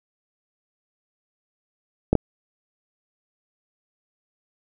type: clicks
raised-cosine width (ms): 2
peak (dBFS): -3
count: 2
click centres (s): 2.13 / 2.153
effects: none